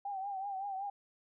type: tone with vibrato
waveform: sine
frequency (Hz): 785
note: G5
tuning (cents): +2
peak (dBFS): -36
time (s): 0.05-0.9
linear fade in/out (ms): 5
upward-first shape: triangle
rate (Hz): 5.3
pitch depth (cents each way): 81
effects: none